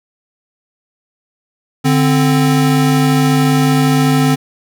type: tone pair together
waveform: square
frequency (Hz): 146.82 / 261.6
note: D3 / C4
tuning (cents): 0 / 0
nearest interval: minor seventh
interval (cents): 1000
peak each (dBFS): -13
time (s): 1.84-4.36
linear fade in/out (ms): 20
effects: none